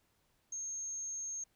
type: tone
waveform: sine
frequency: 6440 Hz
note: G8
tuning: 46 cents sharp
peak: -38 dBFS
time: 0.52-1.44 s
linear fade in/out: 5 ms
effects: pink hiss -75 dBFS RMS until 1.55 s